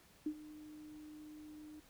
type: tone with ADSR envelope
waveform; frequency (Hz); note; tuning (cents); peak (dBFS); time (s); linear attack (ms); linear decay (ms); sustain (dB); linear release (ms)
sine; 304.3; D#4; -38; -33; 0.26-1.8; 5; 69; -17; 6
effects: pink hiss -65 dBFS RMS until 1.89 s